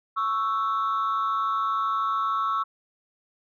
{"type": "tone pair together", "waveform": "sine", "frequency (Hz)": [1108.7, 1321.6], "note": ["C#6", "E6"], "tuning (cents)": [0, 4], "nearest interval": "minor third", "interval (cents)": 304, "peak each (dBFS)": -24, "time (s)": [0.16, 2.64], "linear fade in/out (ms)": 20, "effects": ["tanh soft clip ceiling -19 dBFS"]}